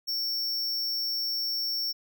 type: tone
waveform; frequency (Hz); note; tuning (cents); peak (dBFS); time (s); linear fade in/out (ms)
square; 5460; F8; -40; -28; 0.07-1.93; 20
effects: none